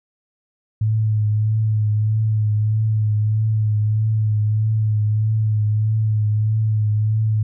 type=tone with vibrato; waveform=sine; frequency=107.8 Hz; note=A2; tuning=35 cents flat; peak=-15 dBFS; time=0.81-7.43 s; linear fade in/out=5 ms; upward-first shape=triangle; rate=1.6 Hz; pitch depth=36 cents each way; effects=none